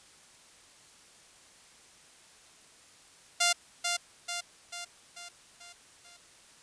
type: tone with echo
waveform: 5% pulse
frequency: 698.5 Hz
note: F5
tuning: in tune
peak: -12 dBFS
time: 3.4-3.53 s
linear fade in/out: 10 ms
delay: 440 ms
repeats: 6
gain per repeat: -5 dB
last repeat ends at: 6.17 s
effects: white hiss -57 dBFS RMS until 6.62 s + resampled to 22050 Hz